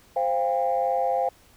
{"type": "chord", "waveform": "sine", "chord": "C suspended fourth", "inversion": "none", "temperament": "equal with one note detuned", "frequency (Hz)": [523.3, 698.5, 801.4], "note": ["C5", "F5", "G5"], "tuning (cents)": [0, 0, 38], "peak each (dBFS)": -25, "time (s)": [0.16, 1.29], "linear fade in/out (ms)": 5, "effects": ["tanh soft clip ceiling -13 dBFS", "pink hiss -56 dBFS RMS until 1.56 s"]}